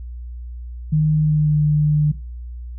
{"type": "tone with pitch glide", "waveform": "sine", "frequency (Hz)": [154, 150.14], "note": ["D#3", "D3"], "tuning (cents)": [-17, 39], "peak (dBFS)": -13, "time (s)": [0.92, 2.12], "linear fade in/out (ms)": 10, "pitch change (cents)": -44, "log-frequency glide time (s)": [1.18, 1.6], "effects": ["noise-tail reverb RT60 0.3 s tail -18 dB re dry", "added 60 Hz sine -29 dBFS peak until 2.78 s"]}